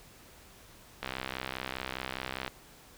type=click train; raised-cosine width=0.3 ms; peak=-18 dBFS; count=95; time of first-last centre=1.03-2.478 s; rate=64.9 Hz; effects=pink hiss -55 dBFS RMS until 2.97 s